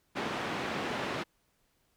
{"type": "band-pass noise", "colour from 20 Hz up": "pink", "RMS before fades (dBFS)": -35, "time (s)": [0.15, 1.24], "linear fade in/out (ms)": 20, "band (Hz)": [200, 2800], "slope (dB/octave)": 12, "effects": ["pink hiss -73 dBFS RMS until 1.96 s"]}